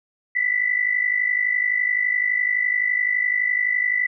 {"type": "tone pair together", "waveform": "sine", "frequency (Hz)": [1968.2, 2020], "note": ["B6", "B6"], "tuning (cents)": [-6, 39], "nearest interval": "unison", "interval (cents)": 45, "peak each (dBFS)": [-20, -23], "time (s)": [0.35, 4.07], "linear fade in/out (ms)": 10, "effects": []}